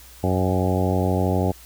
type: harmonic tone with a mistuned harmonic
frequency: 92.5 Hz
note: F#2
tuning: in tune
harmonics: 1 / 2 / 3 / 4 / 5 / 6 / 7 / 8 / 9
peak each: -22 / -25 / -27 / -28 / -29 / -30 / -30 / -31 / -32 dBFS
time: 0.23-1.52 s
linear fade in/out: 10 ms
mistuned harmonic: 8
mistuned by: +31 cents
effects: added 60 Hz sine -47 dBFS peak until 1.65 s + white hiss -47 dBFS RMS until 1.65 s